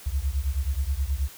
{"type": "beating tone pair", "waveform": "sine", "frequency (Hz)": [64.4, 73.8], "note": ["C2", "D2"], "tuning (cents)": [-27, 9], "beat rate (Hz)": 9.4, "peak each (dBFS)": [-26, -27], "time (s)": [0.06, 1.29], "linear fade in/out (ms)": 10, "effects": ["white hiss -46 dBFS RMS until 1.37 s"]}